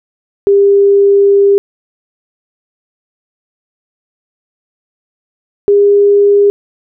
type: tone pair in turn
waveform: sine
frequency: 399.8 / 405.4 Hz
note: G4 / G#4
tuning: +34 / -42 cents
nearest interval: unison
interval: 24 cents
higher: second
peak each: -4 dBFS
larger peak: neither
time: 0.47-1.58 / 5.68-6.5 s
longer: first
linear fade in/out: 0 ms
effects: none